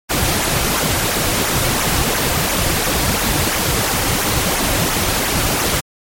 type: noise with flanger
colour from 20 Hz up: pink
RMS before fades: -17 dBFS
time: 0.09-5.81 s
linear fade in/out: 20 ms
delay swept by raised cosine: 0.22 to 4.82 ms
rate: 2.9 Hz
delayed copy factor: -0.55
effects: MP3 64 kbps